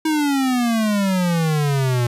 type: exponential sweep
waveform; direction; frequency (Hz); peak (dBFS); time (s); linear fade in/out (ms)
square; down; 319.1 to 118.5; -17; 0.05-2.07; 5
effects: resampled to 32000 Hz + 9-bit